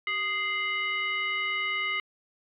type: tone with frequency modulation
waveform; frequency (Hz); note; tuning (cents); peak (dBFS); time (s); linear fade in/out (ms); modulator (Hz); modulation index
sine; 2087; C7; -5; -26; 0.07-2; 2; 850; 0.89
effects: MP3 96 kbps